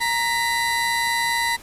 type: tone pair together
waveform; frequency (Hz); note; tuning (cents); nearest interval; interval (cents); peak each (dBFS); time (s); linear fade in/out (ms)
30% pulse; 933.9 / 1992; A#5 / B6; +3 / +14; octave + minor second; 1311; -20; 0-1.57; 20
effects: pink hiss -44 dBFS RMS until 1.62 s + resampled to 32000 Hz

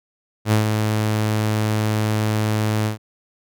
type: tone with ADSR envelope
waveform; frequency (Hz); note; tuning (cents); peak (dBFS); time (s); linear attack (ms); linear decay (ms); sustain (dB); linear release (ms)
sawtooth; 107.7; A2; -37; -9; 0.45-2.98; 71; 120; -5; 120
effects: none

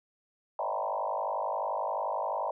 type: tone with frequency modulation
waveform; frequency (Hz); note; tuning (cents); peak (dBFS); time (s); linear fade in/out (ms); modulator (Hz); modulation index
sine; 780; G5; -9; -29; 0.59-2.51; 2; 51.4; 4.4
effects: none

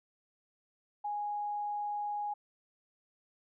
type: tone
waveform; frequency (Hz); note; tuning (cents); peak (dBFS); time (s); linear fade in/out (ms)
sine; 828; G#5; -5; -33; 1.04-2.34; 10
effects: none

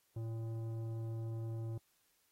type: tone with tanh clipping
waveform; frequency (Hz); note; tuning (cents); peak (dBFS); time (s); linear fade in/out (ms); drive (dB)
sine; 113.3; A#2; -49; -40; 0.16-1.78; 5; 12
effects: white hiss -75 dBFS RMS until 2.31 s + AAC 48 kbps

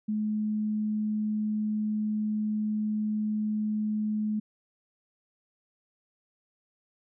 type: tone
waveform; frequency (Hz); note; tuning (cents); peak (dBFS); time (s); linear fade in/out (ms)
sine; 213.2; G#3; +46; -26; 0.08-4.4; 10
effects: none

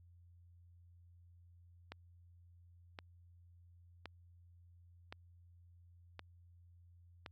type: click train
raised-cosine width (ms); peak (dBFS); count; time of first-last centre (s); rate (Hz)
0.3; -30; 6; 1.92-7.262; 0.936
effects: added 87 Hz sine -60 dBFS peak until 7.31 s

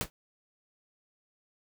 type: noise with exponential decay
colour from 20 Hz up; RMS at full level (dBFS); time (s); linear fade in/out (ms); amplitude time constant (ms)
pink; -27; 0.01-0.1; 0; 19
effects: none

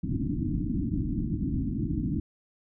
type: low-pass noise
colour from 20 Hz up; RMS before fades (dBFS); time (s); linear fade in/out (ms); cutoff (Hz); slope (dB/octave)
white; -29; 0.03-2.2; 5; 320; 96
effects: none

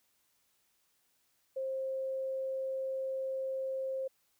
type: tone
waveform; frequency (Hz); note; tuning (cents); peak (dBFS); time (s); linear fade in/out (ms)
sine; 530; C5; +22; -33; 1.56-4.08; 10
effects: white hiss -74 dBFS RMS until 4.39 s

